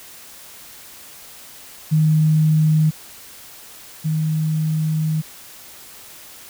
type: tone pair in turn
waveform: sine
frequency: 155.56 / 156.64 Hz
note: D#3 / D#3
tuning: 0 / +12 cents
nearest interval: unison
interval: 12 cents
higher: second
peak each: -12 / -17 dBFS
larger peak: first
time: 1.91-2.91 / 4.04-5.22 s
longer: second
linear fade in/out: 20 ms
effects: white hiss -41 dBFS RMS until 6.49 s